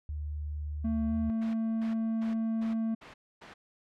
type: tone with pitch glide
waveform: sine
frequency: 74.6 to 76.08 Hz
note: D2 to D#2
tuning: +28 to -38 cents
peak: -33 dBFS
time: 0.09-1.3 s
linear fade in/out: 0 ms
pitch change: +34 cents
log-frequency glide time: 0.96-1.02 s
type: tone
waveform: triangle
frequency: 224.2 Hz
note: A3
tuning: 33 cents sharp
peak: -26 dBFS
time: 0.84-2.95 s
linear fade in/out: 10 ms
type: noise bursts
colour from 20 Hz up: white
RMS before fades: -41 dBFS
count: 6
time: 1.41-3.54 s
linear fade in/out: 10 ms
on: 130 ms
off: 270 ms
effects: low-pass 2000 Hz 12 dB/octave